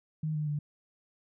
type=tone with pitch steps; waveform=sine; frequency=155.56 / 151.57 / 147.68 Hz; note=D#3 / D#3 / D3; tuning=0 / -45 / +10 cents; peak=-29 dBFS; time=0.23-0.59 s; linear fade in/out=5 ms; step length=120 ms; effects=none